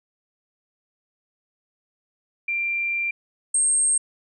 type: tone pair in turn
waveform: sine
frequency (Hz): 2371 / 8476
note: D7 / C9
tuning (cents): +16 / +21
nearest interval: octave + minor seventh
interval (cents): 2205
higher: second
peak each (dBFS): -22 / -17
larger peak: second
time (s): 2.48-3.11 / 3.54-3.98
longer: first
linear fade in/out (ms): 5
effects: none